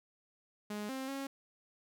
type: tone with pitch steps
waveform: sawtooth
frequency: 208.7 / 264.5 / 273.3 Hz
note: G#3 / C4 / C#4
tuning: +9 / +19 / -24 cents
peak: -34 dBFS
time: 0.7-1.27 s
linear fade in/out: 5 ms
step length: 190 ms
effects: none